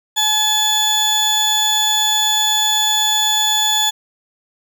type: tone pair together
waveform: 30% pulse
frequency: 855 / 3448 Hz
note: A5 / A7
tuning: -50 / -36 cents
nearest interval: 2 octaves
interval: 2414 cents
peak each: -18 / -12 dBFS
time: 0.16-3.91 s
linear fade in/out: 20 ms
effects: none